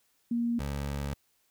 sine / 20% pulse tone pair in turn, 235.7 / 70.6 Hz, A#3 / C#2, +19 / +32 cents, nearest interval octave + major sixth, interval 2087 cents, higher first, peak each -26 / -27 dBFS, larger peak first, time 0.31-0.59 / 0.59-1.14 s, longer second, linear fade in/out 5 ms, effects white hiss -71 dBFS RMS until 1.5 s

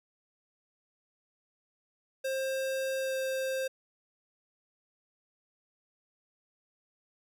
square tone with pitch glide, 531 to 527.6 Hz, C5 to C5, +25 to +14 cents, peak -31 dBFS, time 2.24-3.68 s, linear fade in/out 10 ms, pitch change -11 cents, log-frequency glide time 2.99-3.15 s, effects none

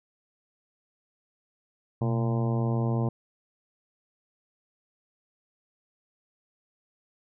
harmonic tone with a mistuned harmonic, 114.3 Hz, A#2, 34 cents flat, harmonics 1 / 2 / 3 / 4 / 5 / 6 / 7 / 8 / 9, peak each -25 / -31 / -35 / -37 / -39 / -41 / -42 / -43 / -44 dBFS, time 2.01-3.09 s, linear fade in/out 5 ms, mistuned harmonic 1, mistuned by +120 cents, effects none

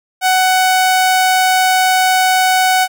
sawtooth tone, 746 Hz, F#5, 14 cents sharp, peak -6 dBFS, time 0.21-2.88 s, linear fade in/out 50 ms, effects none

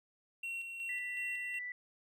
triangle tone with tremolo, 2731 Hz, F7, 39 cents flat, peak -36 dBFS, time 0.43-1.59 s, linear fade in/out 5 ms, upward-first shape square, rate 2.7 Hz, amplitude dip 40%
sine tone, 1975.5 Hz, B6, in tune, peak -39 dBFS, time 0.89-1.72 s, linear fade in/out 2 ms
effects none

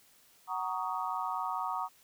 sine chord, D# minor seventh, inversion first, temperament just, 746.7 / 933.4 / 1120.1 / 1244.5 Hz, F#5 / A#5 / C#6 / D#6, +16 / +2 / +18 / 0 cents, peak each -38 / -36 / -38 / -38 dBFS, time 0.47-1.89 s, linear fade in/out 50 ms, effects white hiss -63 dBFS RMS until 2.03 s

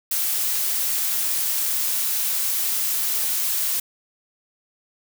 blue noise, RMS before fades -23 dBFS, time 0.11-3.8 s, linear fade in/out 5 ms, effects none

